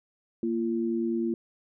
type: tone pair together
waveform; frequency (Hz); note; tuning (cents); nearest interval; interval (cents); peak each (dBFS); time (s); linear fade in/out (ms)
sine; 231.9 / 341.8; A#3 / F4; -9 / -37; perfect fifth; 672; -28; 0.43-1.34; 2
effects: none